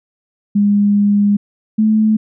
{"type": "tone pair in turn", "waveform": "sine", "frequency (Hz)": [204.1, 216.7], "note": ["G#3", "A3"], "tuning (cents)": [-30, -26], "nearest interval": "minor second", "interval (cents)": 104, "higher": "second", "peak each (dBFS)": -9, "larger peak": "neither", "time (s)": [[0.55, 1.37], [1.78, 2.17]], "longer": "first", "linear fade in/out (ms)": 10, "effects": []}